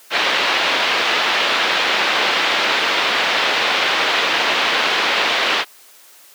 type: low-pass noise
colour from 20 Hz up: white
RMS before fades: -17 dBFS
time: 0.1-5.65 s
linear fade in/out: 50 ms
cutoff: 3600 Hz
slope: 24 dB/octave
effects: white hiss -46 dBFS RMS until 6.34 s + high-pass 400 Hz 12 dB/octave